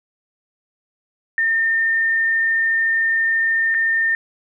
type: tone with dropouts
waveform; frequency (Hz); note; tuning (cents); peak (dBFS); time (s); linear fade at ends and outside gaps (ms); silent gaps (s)
sine; 1813; A#6; -49; -15; 1.38-4.15; 1; 3.743-3.747
effects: none